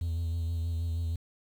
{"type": "tone with vibrato", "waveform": "triangle", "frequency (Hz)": 83.5, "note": "E2", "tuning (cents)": 23, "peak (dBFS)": -26, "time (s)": [0.01, 1.16], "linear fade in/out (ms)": 5, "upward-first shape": "sine", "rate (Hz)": 6.3, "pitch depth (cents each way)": 34, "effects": ["tanh soft clip ceiling -22 dBFS", "9-bit"]}